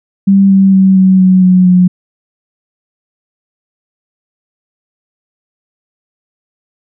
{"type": "tone with pitch steps", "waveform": "sine", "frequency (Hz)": [196, 193.41, 190.86, 188.34, 185.86, 183.4, 180.98], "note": ["G3", "G3", "G3", "F#3", "F#3", "F#3", "F#3"], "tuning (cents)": [0, -23, -46, 31, 8, -15, -38], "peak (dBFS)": -3, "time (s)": [0.27, 1.88], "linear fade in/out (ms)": 10, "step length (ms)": 230, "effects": []}